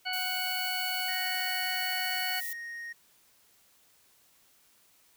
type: harmonic tone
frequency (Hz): 740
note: F#5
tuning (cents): 0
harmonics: 1 / 2 / 3 / 4 / 6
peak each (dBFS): -37 / -37 / -37 / -37 / -37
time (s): 0.05-2.41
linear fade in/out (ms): 20
type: noise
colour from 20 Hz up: violet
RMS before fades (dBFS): -38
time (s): 0.13-2.53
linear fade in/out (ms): 2
type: tone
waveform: triangle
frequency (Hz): 1864.7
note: A#6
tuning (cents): 0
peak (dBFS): -36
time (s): 1.08-2.93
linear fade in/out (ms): 10
effects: white hiss -64 dBFS RMS until 5.16 s